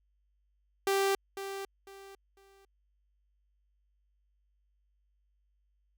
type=tone with echo; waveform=sawtooth; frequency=392 Hz; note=G4; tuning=in tune; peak=-22 dBFS; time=0.87-1.15 s; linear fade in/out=2 ms; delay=500 ms; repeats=3; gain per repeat=-11 dB; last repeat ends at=2.65 s; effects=added 50 Hz sine -70 dBFS peak until 5.97 s